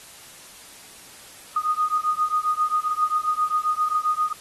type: beating tone pair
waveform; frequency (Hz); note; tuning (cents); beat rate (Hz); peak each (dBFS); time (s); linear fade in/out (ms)
sine; 1234 / 1241.5; D#6 / D#6; -15 / -4; 7.5; -23; 1.56-4.33; 5
effects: white hiss -45 dBFS RMS until 4.4 s + AAC 32 kbps